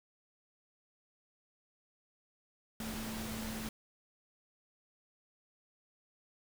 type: tone in noise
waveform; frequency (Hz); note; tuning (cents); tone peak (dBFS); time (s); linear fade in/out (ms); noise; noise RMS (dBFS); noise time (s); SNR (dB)
sine; 220.7; A3; +5; -41; 2.8-3.69; 2; pink; -43; 2.8-3.69; -1
effects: none